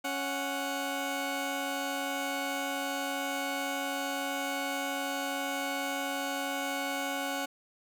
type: tone pair together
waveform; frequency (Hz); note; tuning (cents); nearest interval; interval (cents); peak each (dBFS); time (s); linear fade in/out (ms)
15% pulse; 277.2 / 739.5; C#4 / F#5; 0 / -1; octave + perfect fourth; 1699; -28 / -28; 0.04-7.46; 10
effects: none